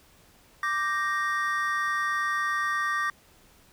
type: chord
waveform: triangle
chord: G minor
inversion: second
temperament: equal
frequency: 1174.7 / 1568 / 1864.7 Hz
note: D6 / G6 / Bb6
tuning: 0 / 0 / 0 cents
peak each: -26 / -32 / -27 dBFS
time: 0.63-3.1 s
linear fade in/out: 2 ms
effects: pink hiss -58 dBFS RMS until 3.72 s